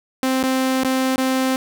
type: tone with dropouts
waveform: sawtooth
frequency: 261.4 Hz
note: C4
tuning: 1 cent flat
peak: -13 dBFS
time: 0.23-1.56 s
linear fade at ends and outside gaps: 1 ms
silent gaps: 0.429-0.436 / 0.835-0.847 / 1.16-1.18 s
effects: none